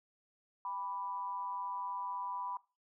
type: tone with amplitude modulation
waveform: sine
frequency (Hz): 987.8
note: B5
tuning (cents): 0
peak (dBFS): -34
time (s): 0.65-2.57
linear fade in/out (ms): 2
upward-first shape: sine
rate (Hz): 184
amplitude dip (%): 65
effects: noise-tail reverb RT60 0.3 s tail -19 dB re dry

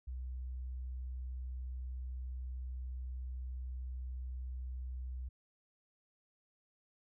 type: tone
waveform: sine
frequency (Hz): 63.2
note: B1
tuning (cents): +41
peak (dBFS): -39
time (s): 0.07-5.29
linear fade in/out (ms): 10
effects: none

